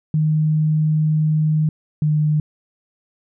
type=tone pair in turn; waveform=sine; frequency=154.7 / 151.95 Hz; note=D#3 / D#3; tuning=-10 / -41 cents; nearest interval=unison; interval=31 cents; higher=first; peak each=-14 dBFS; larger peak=neither; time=0.14-1.69 / 2.02-2.4 s; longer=first; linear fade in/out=2 ms; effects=none